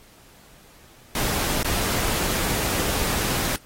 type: noise with dropouts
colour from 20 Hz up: pink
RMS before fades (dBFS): -25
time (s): 1.15-3.56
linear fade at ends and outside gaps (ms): 2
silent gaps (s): 1.628-1.645
effects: pink hiss -52 dBFS RMS until 3.65 s + AAC 48 kbps